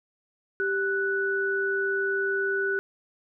sine tone pair together, 392 / 1481.8 Hz, G4 / F#6, 0 / +2 cents, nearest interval octave + major seventh, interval 2302 cents, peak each -27 / -26 dBFS, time 0.6-2.79 s, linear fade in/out 0 ms, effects none

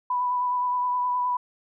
sine tone with vibrato, 990 Hz, B5, 4 cents sharp, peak -22 dBFS, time 0.1-1.37 s, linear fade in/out 5 ms, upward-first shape sine, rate 9.6 Hz, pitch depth 17 cents each way, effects none

